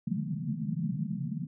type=band-pass noise; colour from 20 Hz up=white; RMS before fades=-33 dBFS; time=0.07-1.47 s; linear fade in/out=5 ms; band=130 to 230 Hz; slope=96 dB/octave; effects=none